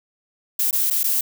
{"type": "noise with dropouts", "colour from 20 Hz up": "violet", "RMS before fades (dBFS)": -20, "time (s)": [0.59, 1.21], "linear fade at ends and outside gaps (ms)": 5, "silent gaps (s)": [[0.71, 0.728], [0.902, 0.908], [1.033, 1.04]], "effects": []}